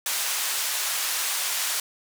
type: band-pass noise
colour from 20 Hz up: white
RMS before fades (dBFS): -27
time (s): 0.06-1.8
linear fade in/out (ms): 2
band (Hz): 840 to 12000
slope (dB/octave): 12
effects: none

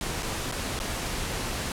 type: noise with dropouts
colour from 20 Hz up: pink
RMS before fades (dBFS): -31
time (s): 0.01-1.72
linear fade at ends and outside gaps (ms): 1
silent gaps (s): 0.225-0.229 / 0.515-0.522 / 0.791-0.8
effects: low-pass 11000 Hz 12 dB/octave

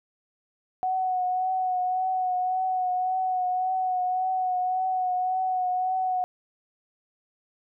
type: tone with vibrato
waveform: sine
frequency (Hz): 740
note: F#5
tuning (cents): 0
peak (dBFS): -23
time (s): 0.83-6.24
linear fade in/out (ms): 0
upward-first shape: triangle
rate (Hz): 1.8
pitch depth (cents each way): 30
effects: none

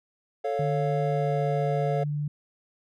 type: chord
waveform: triangle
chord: A augmented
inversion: none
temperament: equal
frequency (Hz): 440 / 554.4 / 698.5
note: A4 / C#5 / E#5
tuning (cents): 0 / 0 / 0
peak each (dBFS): -28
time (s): 0.44-2.04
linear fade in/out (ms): 10
type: tone with pitch glide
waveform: sine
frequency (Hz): 149.3 to 147.5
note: D3 to D3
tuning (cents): +29 to +8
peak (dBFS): -26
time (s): 0.59-2.28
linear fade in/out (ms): 5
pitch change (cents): -21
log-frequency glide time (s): 1.11-1.32
effects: none

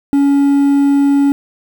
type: tone with quantisation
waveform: triangle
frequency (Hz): 280.7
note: C#4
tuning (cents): +22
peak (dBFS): -6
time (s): 0.13-1.32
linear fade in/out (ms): 0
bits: 6
effects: none

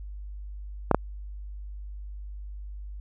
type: clicks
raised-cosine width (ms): 1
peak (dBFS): -4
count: 2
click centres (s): 0.913 / 0.946
effects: added 50 Hz sine -36 dBFS peak until 3 s

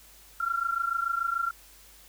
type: tone pair together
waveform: sine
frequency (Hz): 1358 / 1384.9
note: F6 / F6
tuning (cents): -49 / -15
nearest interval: unison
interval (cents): 34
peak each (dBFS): -29 / -29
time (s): 0.4-1.51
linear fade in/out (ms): 5
effects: added 50 Hz sine -58 dBFS peak until 2.08 s + white hiss -54 dBFS RMS until 2.08 s

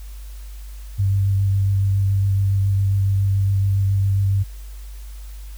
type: tone with vibrato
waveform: sine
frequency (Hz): 98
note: G2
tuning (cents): 0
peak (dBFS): -15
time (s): 0.98-4.44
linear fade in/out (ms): 20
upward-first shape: sine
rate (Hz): 7.2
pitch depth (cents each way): 15
effects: added 50 Hz sine -32 dBFS peak until 5.57 s + white hiss -49 dBFS RMS until 5.57 s

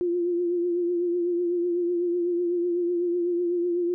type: tone with vibrato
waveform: sine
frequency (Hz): 349.2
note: F4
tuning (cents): 0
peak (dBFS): -22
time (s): 0.01-3.94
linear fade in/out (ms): 0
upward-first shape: triangle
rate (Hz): 8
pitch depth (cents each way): 48
effects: none

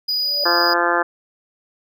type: tone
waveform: triangle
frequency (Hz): 4933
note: D#8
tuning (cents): -16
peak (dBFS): -17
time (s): 0.08-0.74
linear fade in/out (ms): 10
type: tone with exponential growth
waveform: sine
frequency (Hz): 580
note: D5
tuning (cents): -22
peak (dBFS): -22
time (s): 0.15-0.44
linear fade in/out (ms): 2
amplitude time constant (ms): 63
type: harmonic tone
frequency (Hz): 172.8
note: F3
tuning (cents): -18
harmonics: 2 / 3 / 4 / 5 / 6 / 7 / 8 / 9 / 10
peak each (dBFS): -24 / -24 / -24 / -24 / -24 / -24 / -24 / -24 / -24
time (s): 0.45-1.03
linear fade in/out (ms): 10
effects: none

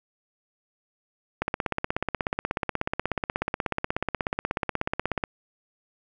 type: click train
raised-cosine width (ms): 0.5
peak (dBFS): -10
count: 64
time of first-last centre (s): 1.42-5.238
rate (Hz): 16.5
effects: none

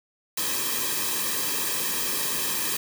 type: noise with comb filter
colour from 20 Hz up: white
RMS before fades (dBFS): -27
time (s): 0.37-2.77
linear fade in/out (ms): 5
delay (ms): 1.4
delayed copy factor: -0.85
effects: none

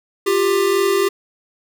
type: tone pair together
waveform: square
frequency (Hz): 353 / 396.2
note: F4 / G4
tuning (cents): +19 / +18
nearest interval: major second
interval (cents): 199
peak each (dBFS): -21 / -16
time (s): 0.26-1.09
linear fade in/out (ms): 10
effects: none

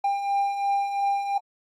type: beating tone pair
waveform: triangle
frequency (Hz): 796 / 798.9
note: G5 / G5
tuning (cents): +26 / +33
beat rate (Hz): 2.9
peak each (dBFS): -29 / -21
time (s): 0.04-1.38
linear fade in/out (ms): 5
effects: AAC 48 kbps

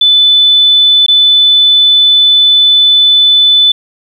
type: tone with dropouts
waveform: sine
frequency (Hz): 3500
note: A7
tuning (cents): -10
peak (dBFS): -3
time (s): 0.01-3.72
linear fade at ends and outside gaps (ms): 5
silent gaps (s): 1.064-1.082
effects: 7-bit

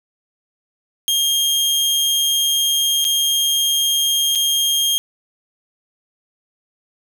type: tone with dropouts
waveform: sawtooth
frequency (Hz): 3224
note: G7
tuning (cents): +48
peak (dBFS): -12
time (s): 1.08-4.98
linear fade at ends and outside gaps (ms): 0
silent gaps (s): 3.044-3.05 / 4.351-4.356
effects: none

